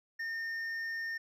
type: tone with hard clipping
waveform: sine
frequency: 1822 Hz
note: A#6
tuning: 40 cents flat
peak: -36 dBFS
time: 0.19-1.18 s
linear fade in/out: 10 ms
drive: 4 dB
effects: none